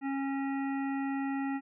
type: harmonic tone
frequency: 273.6 Hz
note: C#4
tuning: 23 cents flat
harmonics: 1 / 3 / 5 / 7 / 9 / 10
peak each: -31 / -39 / -46 / -44 / -51 / -58 dBFS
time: 0.01-1.61 s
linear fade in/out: 50 ms
effects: none